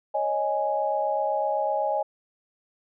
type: chord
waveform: sine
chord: C# suspended second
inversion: none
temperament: equal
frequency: 554.4 / 622.3 / 830.6 Hz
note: C#5 / D#5 / G#5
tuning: 0 / 0 / 0 cents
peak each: -29 / -27 / -26 dBFS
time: 0.14-2.03 s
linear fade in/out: 10 ms
effects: none